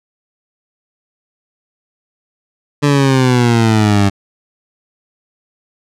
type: exponential sweep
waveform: 20% pulse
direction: down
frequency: 146.7 to 98 Hz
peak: -4 dBFS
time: 2.82-4.1 s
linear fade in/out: 20 ms
effects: low-pass 8000 Hz 12 dB/octave